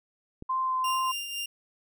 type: click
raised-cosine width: 3 ms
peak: -27 dBFS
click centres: 0.424 s
type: tone with vibrato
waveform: sine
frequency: 1038 Hz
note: C6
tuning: 14 cents flat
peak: -25 dBFS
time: 0.49-1.12 s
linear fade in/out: 10 ms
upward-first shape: sine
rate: 2.5 Hz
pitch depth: 10 cents each way
type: tone with tremolo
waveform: sawtooth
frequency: 2796 Hz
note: F7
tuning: 1 cent sharp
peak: -27 dBFS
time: 0.84-1.46 s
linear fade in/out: 5 ms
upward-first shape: triangle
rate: 4 Hz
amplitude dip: 50%
effects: none